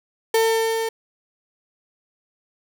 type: tone with level ramp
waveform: 35% pulse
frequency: 450.3 Hz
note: A4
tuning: 40 cents sharp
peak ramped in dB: -13 to -21 dBFS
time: 0.34-0.89 s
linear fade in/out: 5 ms
effects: none